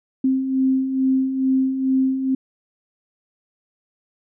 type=beating tone pair; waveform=sine; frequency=261.6 / 263.9 Hz; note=C4 / C4; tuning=0 / +15 cents; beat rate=2.3 Hz; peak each=-25 / -17 dBFS; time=0.24-2.35 s; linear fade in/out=5 ms; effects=none